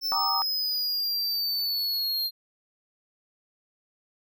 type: exponential sweep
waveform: square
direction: down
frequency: 5340 to 4188 Hz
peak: -26 dBFS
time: 0.01-2.31 s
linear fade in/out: 50 ms
type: chord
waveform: sine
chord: Eb major seventh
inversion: first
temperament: equal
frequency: 784 / 932.3 / 1174.7 / 1244.5 Hz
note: G5 / Bb5 / D6 / Eb6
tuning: 0 / 0 / 0 / 0 cents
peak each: -31 dBFS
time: 0.12-0.42 s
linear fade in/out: 0 ms
effects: none